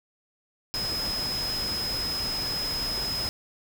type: tone in noise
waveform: sine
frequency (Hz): 5090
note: D#8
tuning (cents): +39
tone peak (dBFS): -28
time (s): 0.74-3.29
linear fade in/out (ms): 0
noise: pink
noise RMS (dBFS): -35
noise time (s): 0.74-3.29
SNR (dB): +4
effects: none